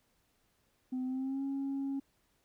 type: tone with pitch glide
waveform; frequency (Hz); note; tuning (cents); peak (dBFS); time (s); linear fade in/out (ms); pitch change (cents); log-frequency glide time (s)
sine; 255.8 to 274.2; C4 to C#4; -39 to -19; -31; 0.92-2; 10; +120; 1.05-1.43
effects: tanh soft clip ceiling -31 dBFS + pink hiss -74 dBFS RMS until 2.44 s